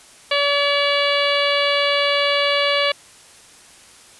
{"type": "harmonic tone", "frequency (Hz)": 571, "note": "D5", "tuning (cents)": -49, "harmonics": [1, 2, 3, 4, 5, 6, 7, 8], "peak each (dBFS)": [-20, -24, -26, -23, -24, -25, -28, -31], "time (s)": [0.31, 2.92], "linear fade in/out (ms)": 5, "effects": ["white hiss -46 dBFS RMS until 4.19 s", "resampled to 24000 Hz"]}